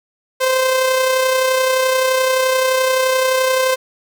sawtooth tone with amplitude modulation, 519 Hz, C5, 14 cents flat, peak -8 dBFS, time 0.4-3.76 s, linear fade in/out 20 ms, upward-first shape sine, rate 31.6 Hz, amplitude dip 35%, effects none

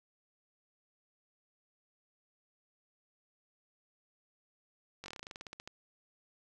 slowing click train, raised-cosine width 0.2 ms, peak -27 dBFS, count 16, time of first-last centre 5.04-5.675 s, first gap 20 ms, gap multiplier 1.1, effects none

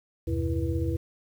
sine tone cluster, 77.5 / 93.7 / 124.4 / 330.7 / 484.7 Hz, D#2 / F#2 / B2 / E4 / B4, -6 / +22 / +13 / +6 / -32 cents, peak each -29 / -31 / -33 / -31 / -36 dBFS, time 0.27-0.97 s, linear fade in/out 10 ms, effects 9-bit

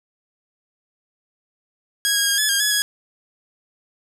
10% pulse tone with pitch steps, 1651 / 1637 / 1624 / 1713 / 1615 / 1693 / 1667 Hz, G#6 / G#6 / G#6 / A6 / G#6 / G#6 / G#6, -11 / -25 / -39 / -47 / -49 / +33 / +6 cents, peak -8 dBFS, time 2.05-2.82 s, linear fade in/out 0 ms, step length 110 ms, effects none

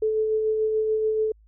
sine tone with tremolo, 435.1 Hz, A4, 19 cents flat, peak -19 dBFS, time 0.02-1.32 s, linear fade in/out 5 ms, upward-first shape sine, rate 6.9 Hz, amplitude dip 30%, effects added 53 Hz sine -52 dBFS peak until 1.47 s

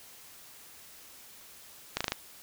slowing click train, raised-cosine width 0.2 ms, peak -11 dBFS, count 5, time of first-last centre 1.97-2.121 s, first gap 36 ms, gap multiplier 1.03, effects white hiss -52 dBFS RMS until 2.42 s

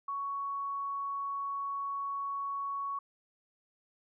sine tone, 1115 Hz, C#6, 10 cents sharp, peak -33 dBFS, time 0.08-2.99 s, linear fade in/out 5 ms, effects none

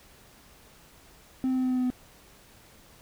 triangle tone with pitch steps, 260 / 258.5 / 257 / 255.5 / 254.1 / 252.6 / 251.1 Hz, C4 / C4 / C4 / C4 / B3 / B3 / B3, -11 / -21 / -31 / -41 / +49 / +39 / +29 cents, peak -21 dBFS, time 1.44-1.902 s, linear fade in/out 0 ms, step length 66 ms, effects tanh soft clip ceiling -17 dBFS + pink hiss -55 dBFS RMS until 3.01 s

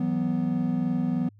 triangle chord, E suspended second, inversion none, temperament equal with one note detuned, 164.81 / 187.8 / 246.9 Hz, E3 / F#3 / B3, 0 / +26 / 0 cents, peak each -27 / -27 / -24 dBFS, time 0-1.29 s, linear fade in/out 5 ms, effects added 103 Hz sine -51 dBFS peak until 1.39 s

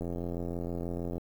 click train, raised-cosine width 2 ms, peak -23 dBFS, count 102, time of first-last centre 0.01-1.18 s, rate 86.3 Hz, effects 9-bit

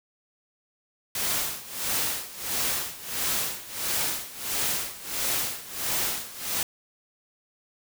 white noise with tremolo, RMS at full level -26 dBFS, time 1.15-6.63 s, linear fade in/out 2 ms, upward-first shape sine, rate 1.5 Hz, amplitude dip 85%, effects none

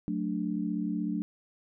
sine chord, D major, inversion first, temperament equal with one note detuned, 183.72 / 220 / 293.7 Hz, F#3 / A3 / D4, -12 / 0 / 0 cents, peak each -33 dBFS, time 0.08-1.22 s, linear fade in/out 0 ms, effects none

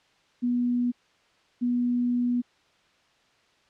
sine tone pair in turn, 243.8 / 243.8 Hz, B3 / B3, -22 / -22 cents, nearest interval unison, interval 0 cents, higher neither, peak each -22 dBFS, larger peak neither, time 0.42-0.92 / 1.61-2.42 s, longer second, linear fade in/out 20 ms, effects white hiss -63 dBFS RMS until 3.69 s + low-pass 4000 Hz 12 dB/octave

